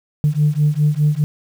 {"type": "beating tone pair", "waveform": "sine", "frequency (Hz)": [147.1, 152], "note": ["D3", "D#3"], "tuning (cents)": [3, -40], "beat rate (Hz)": 4.9, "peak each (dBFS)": [-15, -15], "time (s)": [0.24, 1.24], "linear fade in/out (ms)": 0, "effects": ["tanh soft clip ceiling -7 dBFS", "7-bit"]}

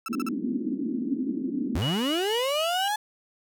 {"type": "tone bursts", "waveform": "35% pulse", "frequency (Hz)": 1322, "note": "E6", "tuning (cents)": 5, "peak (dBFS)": -29, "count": 4, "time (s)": [0.06, 0.288], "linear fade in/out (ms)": 2, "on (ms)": 24, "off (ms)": 44}
{"type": "band-pass noise", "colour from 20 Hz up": "white", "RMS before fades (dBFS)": -29, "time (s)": [0.09, 1.79], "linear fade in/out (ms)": 20, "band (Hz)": [220, 300], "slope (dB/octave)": 48}
{"type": "linear sweep", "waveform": "35% pulse", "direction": "up", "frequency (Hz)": [65.41, 861], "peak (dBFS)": -23, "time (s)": [1.75, 2.96], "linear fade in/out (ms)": 5}
{"type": "tone with tremolo", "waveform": "sine", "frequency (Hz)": 2919, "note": "F#7", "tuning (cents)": -24, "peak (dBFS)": -28, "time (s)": [1.82, 2.88], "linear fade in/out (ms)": 0, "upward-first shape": "triangle", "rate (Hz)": 4.2, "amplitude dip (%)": 55}
{"effects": []}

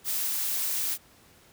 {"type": "noise", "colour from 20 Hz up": "blue", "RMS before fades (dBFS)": -29, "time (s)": [0.04, 0.98], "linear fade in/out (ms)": 50, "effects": ["pink hiss -57 dBFS RMS until 1.52 s", "high-pass 60 Hz 12 dB/octave"]}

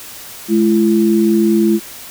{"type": "tone pair together", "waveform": "sine", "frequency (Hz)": [212.9, 338], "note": ["G#3", "E4"], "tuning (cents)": [43, 43], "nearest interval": "minor sixth", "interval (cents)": 800, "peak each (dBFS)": -12, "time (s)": [0.48, 1.8], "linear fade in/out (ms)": 50, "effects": ["white hiss -33 dBFS RMS until 2.1 s"]}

